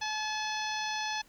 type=harmonic tone; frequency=859 Hz; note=A5; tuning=42 cents flat; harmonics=1 / 2 / 3 / 4 / 5 / 6 / 7; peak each=-35 / -38 / -40 / -41 / -42 / -43 / -43 dBFS; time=0.01-1.22 s; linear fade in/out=10 ms; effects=pink hiss -62 dBFS RMS until 1.28 s